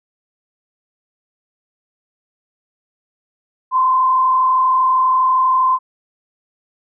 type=tone with frequency modulation; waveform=sine; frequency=1034 Hz; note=C6; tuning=21 cents flat; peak=-11 dBFS; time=3.71-5.79 s; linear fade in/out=50 ms; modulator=32.5 Hz; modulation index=0.67; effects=none